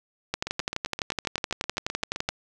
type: two click trains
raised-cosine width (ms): 0.2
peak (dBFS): -9 / -14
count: 24 / 15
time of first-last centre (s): 0.34-2.289 / 0.47-2.291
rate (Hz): 11.8 / 7.69
effects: none